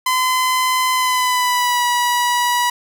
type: tone with pitch glide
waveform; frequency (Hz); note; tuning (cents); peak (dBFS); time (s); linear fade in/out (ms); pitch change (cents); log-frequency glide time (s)
sawtooth; 1022 to 971.9; C6 to B5; -41 to -28; -11; 0.06-2.7; 5; -87; 0.94-1.84
effects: none